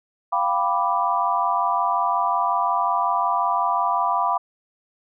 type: chord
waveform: sine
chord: G dominant seventh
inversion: third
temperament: equal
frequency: 698.5 / 784 / 987.8 / 1174.7 Hz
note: F5 / G5 / B5 / D6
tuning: 0 / 0 / 0 / 0 cents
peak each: -25 / -26 / -22 / -24 dBFS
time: 0.32-4.38 s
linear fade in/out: 10 ms
effects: none